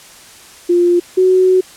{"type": "tone pair in turn", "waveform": "sine", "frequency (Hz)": [350, 371.5], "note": ["F4", "F#4"], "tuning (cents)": [4, 7], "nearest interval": "minor second", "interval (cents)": 103, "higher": "second", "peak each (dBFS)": [-8, -7], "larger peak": "second", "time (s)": [[0.69, 1], [1.17, 1.61]], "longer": "second", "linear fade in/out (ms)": 10, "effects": ["white hiss -39 dBFS RMS until 1.76 s", "low-pass 10000 Hz 12 dB/octave"]}